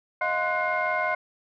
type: tone cluster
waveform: sine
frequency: 626 / 711 / 1041 / 1479 / 2128 Hz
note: D#5 / F5 / C6 / F#6 / C7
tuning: +10 / +31 / -9 / -1 / +29 cents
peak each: -29 dBFS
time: 0.21-1.15 s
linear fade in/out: 5 ms
effects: tanh soft clip ceiling -15 dBFS